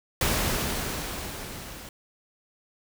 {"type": "noise with level ramp", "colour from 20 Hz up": "pink", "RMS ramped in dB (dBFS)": [-24, -42], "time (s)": [0.21, 1.89], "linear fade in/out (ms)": 2, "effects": []}